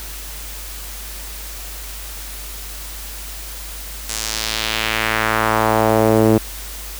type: tone with band-pass filter sweep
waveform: sawtooth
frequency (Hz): 110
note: A2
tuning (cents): 0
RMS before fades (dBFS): -17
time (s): 4.09-6.38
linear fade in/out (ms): 5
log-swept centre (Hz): 7800 to 350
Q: 1.4
effects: added 50 Hz sine -32 dBFS peak until 6.99 s + white hiss -33 dBFS RMS until 6.99 s